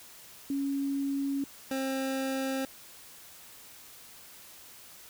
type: tone pair in turn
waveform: sine / 25% pulse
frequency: 277.2 / 266.6 Hz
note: C#4 / C4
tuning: 0 / +33 cents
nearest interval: minor second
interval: 67 cents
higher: first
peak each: -28 / -26 dBFS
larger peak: second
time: 0.5-1.44 / 1.71-2.65 s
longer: neither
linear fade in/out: 2 ms
effects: white hiss -51 dBFS RMS until 5.09 s